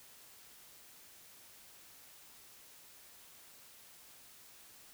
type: silence
effects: white hiss -58 dBFS RMS until 4.93 s